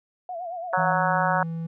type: tone with vibrato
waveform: sine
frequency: 698.5 Hz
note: F5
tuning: in tune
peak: -30 dBFS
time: 0.29-0.93 s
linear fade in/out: 2 ms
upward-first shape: sine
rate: 8.9 Hz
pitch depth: 96 cents each way
type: harmonic tone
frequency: 185 Hz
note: F#3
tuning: in tune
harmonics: 3 / 4 / 5 / 6 / 7 / 8 / 9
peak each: -29 / -26 / -26 / -29 / -30 / -28 / -33 dBFS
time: 0.73-1.43 s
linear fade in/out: 2 ms
type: tone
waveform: triangle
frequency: 164.81 Hz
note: E3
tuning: in tune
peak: -26 dBFS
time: 0.77-1.67 s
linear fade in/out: 10 ms
effects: none